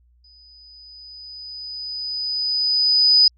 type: tone with exponential growth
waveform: sine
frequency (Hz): 4984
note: D#8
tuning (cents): +2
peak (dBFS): -9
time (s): 0.24-3.28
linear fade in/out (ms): 5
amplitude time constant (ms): 660
effects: added 60 Hz sine -54 dBFS peak until 3.37 s + Opus 48 kbps